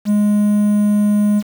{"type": "tone with quantisation", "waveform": "triangle", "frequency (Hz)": 207.7, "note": "G#3", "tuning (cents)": 0, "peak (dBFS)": -9, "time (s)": [0.05, 1.43], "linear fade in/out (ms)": 50, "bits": 6, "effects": []}